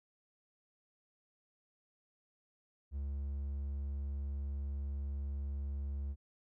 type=tone; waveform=triangle; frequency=70 Hz; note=C#2; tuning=18 cents sharp; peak=-34 dBFS; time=2.91-6.16 s; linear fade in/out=50 ms; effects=none